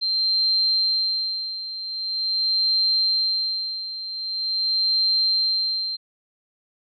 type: tone with tremolo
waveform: sine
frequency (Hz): 4148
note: C8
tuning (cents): -16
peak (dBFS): -17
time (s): 0.01-5.97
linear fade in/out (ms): 20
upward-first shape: sine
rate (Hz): 0.44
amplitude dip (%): 75
effects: none